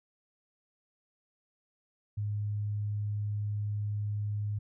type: tone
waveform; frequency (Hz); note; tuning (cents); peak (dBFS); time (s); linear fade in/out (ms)
sine; 104; G#2; +3; -30; 2.17-4.59; 10
effects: none